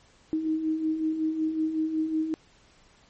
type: beating tone pair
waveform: sine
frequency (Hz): 311.1 / 316.5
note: D#4 / D#4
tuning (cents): 0 / +30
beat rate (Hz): 5.4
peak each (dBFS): -33 / -25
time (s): 0.33-2.34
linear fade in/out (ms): 0
effects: pink hiss -59 dBFS RMS until 3.09 s + MP3 32 kbps